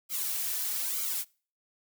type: noise with flanger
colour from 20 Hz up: blue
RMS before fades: -32 dBFS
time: 0.09-1.25 s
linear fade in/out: 50 ms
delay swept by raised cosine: 1.1 to 3.7 ms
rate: 1.1 Hz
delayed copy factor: -0.95
effects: noise-tail reverb RT60 0.4 s tail -24 dB re dry